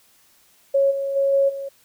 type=tone with level steps; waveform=sine; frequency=551 Hz; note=C#5; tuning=11 cents flat; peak=-14 / -22 / -16 / -14 / -27 dBFS; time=0.74-1.69 s; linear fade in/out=10 ms; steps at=0.9 / 1.15 / 1.32 / 1.48 s; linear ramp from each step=20 ms; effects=white hiss -57 dBFS RMS until 1.84 s